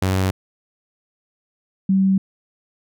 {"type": "tone pair in turn", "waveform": ["sawtooth", "sine"], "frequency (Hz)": [94.4, 192.1], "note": ["F#2", "G3"], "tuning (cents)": [35, -35], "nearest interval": "octave", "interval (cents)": 1230, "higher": "second", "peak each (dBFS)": -13, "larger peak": "neither", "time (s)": [[0.02, 0.31], [1.89, 2.18]], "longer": "neither", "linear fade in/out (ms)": 5, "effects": []}